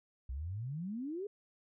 sine exponential sweep, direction up, 60 to 424.7 Hz, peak -37 dBFS, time 0.29-1.27 s, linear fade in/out 5 ms, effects none

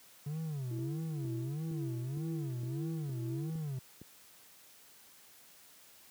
triangle tone with vibrato, 140.5 Hz, C#3, 24 cents sharp, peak -33 dBFS, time 0.26-3.79 s, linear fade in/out 5 ms, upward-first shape sine, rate 1.6 Hz, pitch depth 240 cents each way
sine tone with tremolo, 331.8 Hz, E4, 11 cents sharp, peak -38 dBFS, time 0.71-3.5 s, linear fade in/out 2 ms, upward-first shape triangle, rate 2 Hz, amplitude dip 85%
click train, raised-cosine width 3 ms, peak -35 dBFS, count 8, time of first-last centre 0.79-4.016 s, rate 2.17 Hz
effects white hiss -59 dBFS RMS until 6.1 s + high-pass 80 Hz 12 dB/octave

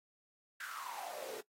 pink noise with high-pass filter sweep, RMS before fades -45 dBFS, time 0.6-1.41 s, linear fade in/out 5 ms, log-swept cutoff 1600 to 400 Hz, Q 9.3, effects noise-tail reverb RT60 0.1 s tail -19 dB re dry + AAC 48 kbps

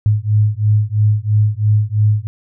sine beating tone pair, 104.5 / 107.5 Hz, G#2 / A2, +11 / -40 cents, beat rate 3 Hz, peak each -14 dBFS, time 0.06-2.27 s, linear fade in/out 0 ms, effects none

